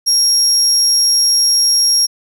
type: tone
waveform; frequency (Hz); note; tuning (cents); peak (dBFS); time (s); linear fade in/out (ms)
35% pulse; 5588; F8; 0; -7; 0.06-2.07; 20
effects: none